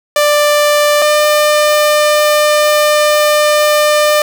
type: tone pair in turn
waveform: sawtooth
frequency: 591 / 599.3 Hz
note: D5 / D5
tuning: +11 / +35 cents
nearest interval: unison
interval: 24 cents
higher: second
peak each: -4 dBFS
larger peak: neither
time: 0.16-1.02 / 1.02-4.22 s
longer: second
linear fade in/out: 2 ms
effects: none